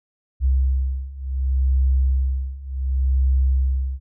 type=beating tone pair; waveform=sine; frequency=65.41 / 66.09 Hz; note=C2 / C2; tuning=0 / +18 cents; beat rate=0.68 Hz; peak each=-21 / -19 dBFS; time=0.4-4 s; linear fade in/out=50 ms; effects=none